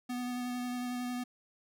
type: tone with vibrato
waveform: square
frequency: 246.9 Hz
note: B3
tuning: in tune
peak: -35 dBFS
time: 0.09-1.24 s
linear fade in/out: 10 ms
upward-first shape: sine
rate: 11 Hz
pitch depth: 13 cents each way
effects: none